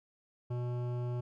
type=tone with hard clipping; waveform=sine; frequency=122.3 Hz; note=B2; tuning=16 cents flat; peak=-35 dBFS; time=0.5-1.21 s; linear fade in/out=10 ms; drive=14 dB; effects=none